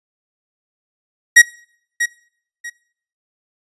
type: tone with echo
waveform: 45% pulse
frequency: 1899 Hz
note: A#6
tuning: 32 cents sharp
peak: -3 dBFS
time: 1.36-1.42 s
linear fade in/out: 10 ms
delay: 640 ms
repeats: 2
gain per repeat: -12 dB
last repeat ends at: 2.7 s
effects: noise-tail reverb RT60 0.6 s tail -22 dB re dry + resampled to 24000 Hz